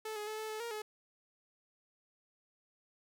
sawtooth tone with pitch steps, 435.8 / 419.7 / 432.4 / 436 / 432.5 / 468.3 / 426.8 Hz, A4 / G#4 / A4 / A4 / A4 / A#4 / G#4, -17 / +18 / -30 / -16 / -30 / +8 / +47 cents, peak -35 dBFS, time 0.05-0.82 s, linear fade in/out 5 ms, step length 110 ms, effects none

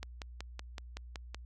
click train, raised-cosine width 0.2 ms, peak -24 dBFS, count 8, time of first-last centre 0.03-1.346 s, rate 5.32 Hz, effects added 60 Hz sine -46 dBFS peak until 1.45 s

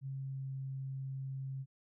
sine tone with pitch glide, 135.2 to 134.19 Hz, C#3 to C3, -43 to +44 cents, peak -38 dBFS, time 0.01-1.66 s, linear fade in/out 50 ms, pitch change -13 cents, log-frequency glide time 0.13-0.51 s, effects none

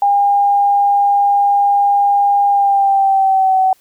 sine tone with pitch glide, 807 to 757.3 Hz, G#5 to F#5, -50 to +40 cents, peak -9 dBFS, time 0.02-3.73 s, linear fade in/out 2 ms, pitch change -110 cents, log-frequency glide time 2.49-3.58 s, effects white hiss -54 dBFS RMS until 3.8 s

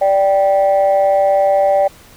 sine tone pair together, 585 / 780.9 Hz, D5 / G5, -7 / -7 cents, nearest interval perfect fourth, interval 500 cents, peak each -10 / -13 dBFS, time 0.01-1.88 s, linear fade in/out 10 ms, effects tanh soft clip ceiling -5 dBFS + pink hiss -43 dBFS RMS until 2.16 s

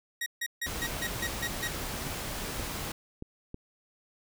sawtooth tone bursts, 1891 Hz, A#6, 24 cents sharp, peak -27 dBFS, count 8, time 0.21-1.676 s, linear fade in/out 5 ms, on 52 ms, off 150 ms
pink noise, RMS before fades -36 dBFS, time 0.66-2.92 s, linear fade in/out 5 ms
clicks, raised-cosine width 3 ms, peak -26 dBFS, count 5, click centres 1.942 / 2.068 / 2.597 / 3.224 / 3.544 s
effects none

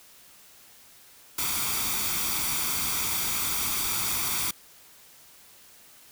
white noise with comb filter, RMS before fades -28 dBFS, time 1.38-4.51 s, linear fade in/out 5 ms, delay 0.86 ms, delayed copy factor +0.6, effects white hiss -53 dBFS RMS until 6.11 s

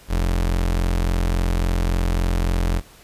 35% pulse tone, 43.58 Hz, F1, 3 cents flat, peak -16 dBFS, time 0.08-2.82 s, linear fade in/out 50 ms, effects pink hiss -48 dBFS RMS until 3.03 s + resampled to 32000 Hz

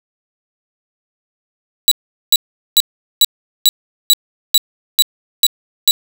sawtooth tone bursts, 3919 Hz, B7, 14 cents flat, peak -3 dBFS, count 10, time 1.88-5.91 s, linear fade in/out 0 ms, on 34 ms, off 410 ms, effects none

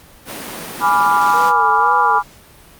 pink high-pass noise, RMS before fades -29 dBFS, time 0.25-1.53 s, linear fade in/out 50 ms, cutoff 170 Hz, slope 24 dB/octave
sine chord, G# diminished seventh, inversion none, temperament equal, 830.6 / 987.8 / 1174.7 / 1396.9 Hz, G#5 / B5 / D6 / F6, 0 / 0 / 0 / 0 cents, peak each -16 / -15 / -16 / -19 dBFS, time 0.8-2.23 s, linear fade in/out 50 ms
sine tone with vibrato, 465.8 Hz, A#4, 1 cent flat, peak -25 dBFS, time 1.33-2.19 s, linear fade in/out 10 ms, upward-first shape sine, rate 2 Hz, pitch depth 100 cents each way
effects pink hiss -44 dBFS RMS until 2.79 s + Opus 48 kbps

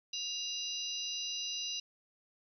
harmonic tone with a mistuned harmonic, 987.8 Hz, B5, in tune, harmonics 3 / 4 / 5 / 6, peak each -40 / -41 / -42 / -43 dBFS, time 0.13-1.8 s, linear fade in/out 5 ms, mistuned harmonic 3, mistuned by -95 cents, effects 12-bit

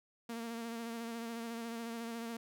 sawtooth tone with vibrato, 231 Hz, A#3, 16 cents flat, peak -36 dBFS, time 0.29-2.37 s, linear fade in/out 5 ms, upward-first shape sine, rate 14 Hz, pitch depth 29 cents each way, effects none

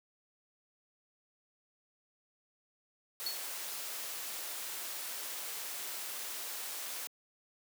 white noise, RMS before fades -41 dBFS, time 3.2-7.07 s, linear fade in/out 0 ms
square tone with exponential decay, 4386 Hz, C#8, 19 cents flat, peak -32 dBFS, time 3.26-3.46 s, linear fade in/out 5 ms, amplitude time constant 43 ms
effects high-pass 400 Hz 12 dB/octave

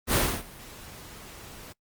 pink noise with ADSR envelope, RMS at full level -21 dBFS, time 0.07-1.73 s, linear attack 67 ms, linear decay 290 ms, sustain -24 dB, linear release 11 ms, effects noise-tail reverb RT60 0.1 s tail -24 dB re dry + Opus 32 kbps

